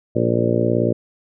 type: harmonic tone with a mistuned harmonic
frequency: 58.27 Hz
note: A#1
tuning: in tune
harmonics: 2 / 3 / 4 / 5 / 6 / 7 / 8 / 9 / 10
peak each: -22 / -26 / -23 / -27 / -22 / -26 / -24 / -26 / -25 dBFS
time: 0.15-0.93 s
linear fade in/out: 10 ms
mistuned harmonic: 10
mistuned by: +15 cents
effects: none